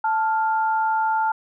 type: tone pair together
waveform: sine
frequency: 880 / 1396.9 Hz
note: A5 / F6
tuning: 0 / 0 cents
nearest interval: minor sixth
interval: 800 cents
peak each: -19 / -26 dBFS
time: 0.04-1.32 s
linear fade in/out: 5 ms
effects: none